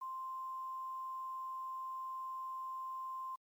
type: tone with quantisation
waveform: sine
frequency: 1046.5 Hz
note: C6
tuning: in tune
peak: -40 dBFS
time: 0.01-3.36 s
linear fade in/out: 10 ms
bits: 11
effects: MP3 96 kbps